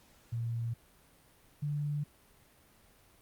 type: tone pair in turn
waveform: sine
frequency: 116.5 / 146.78 Hz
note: A#2 / D3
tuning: -1 / -1 cents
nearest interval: major third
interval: 400 cents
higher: second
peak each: -32 / -31 dBFS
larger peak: second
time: 0.32-0.74 / 1.62-2.04 s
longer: neither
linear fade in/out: 10 ms
effects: pink hiss -63 dBFS RMS until 3.21 s + Opus 48 kbps